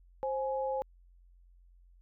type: tone pair together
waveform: sine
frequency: 527.9 / 838 Hz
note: C5 / G#5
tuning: +15 / +15 cents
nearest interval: minor sixth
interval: 800 cents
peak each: -32 / -35 dBFS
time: 0.23-0.82 s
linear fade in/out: 0 ms
effects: added 44 Hz sine -57 dBFS peak until 2.01 s